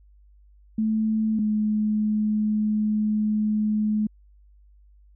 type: tone pair in turn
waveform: sine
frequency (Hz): 218.5 / 213.1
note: A3 / G#3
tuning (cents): -12 / +45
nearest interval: unison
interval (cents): 43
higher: first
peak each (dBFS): -20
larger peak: neither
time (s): 0.78-1.39 / 1.39-4.07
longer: second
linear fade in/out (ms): 5
effects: added 50 Hz sine -51 dBFS peak until 5.15 s